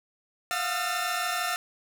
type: tone cluster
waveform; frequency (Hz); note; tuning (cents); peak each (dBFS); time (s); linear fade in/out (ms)
sawtooth; 690 / 723 / 1243 / 1354 / 1797; F5 / F#5 / D#6 / E6 / A6; -21 / -40 / -2 / +46 / +36; -33 / -29 / -33 / -28 / -30; 0.51-1.56; 0
effects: none